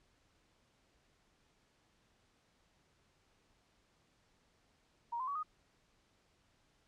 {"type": "tone with pitch steps", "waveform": "sine", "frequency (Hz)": [941, 1032.1, 1132, 1241.7], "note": ["A#5", "C6", "C#6", "D#6"], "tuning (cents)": [16, -24, 36, -4], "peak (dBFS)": -36, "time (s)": [5.12, 5.432], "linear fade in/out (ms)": 10, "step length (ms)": 78, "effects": ["pink hiss -73 dBFS RMS until 6.87 s", "low-pass 7000 Hz 12 dB/octave"]}